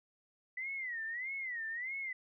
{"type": "tone with vibrato", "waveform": "sine", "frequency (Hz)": 1975.5, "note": "B6", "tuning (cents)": 0, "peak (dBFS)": -37, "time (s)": [0.57, 2.13], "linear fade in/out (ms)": 5, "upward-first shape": "sine", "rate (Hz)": 1.6, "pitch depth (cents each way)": 180, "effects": []}